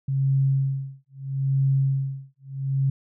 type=tone with tremolo; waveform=sine; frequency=135.8 Hz; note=C#3; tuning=35 cents flat; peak=-17 dBFS; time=0.08-2.9 s; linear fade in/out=5 ms; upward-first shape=sine; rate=0.77 Hz; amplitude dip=100%; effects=none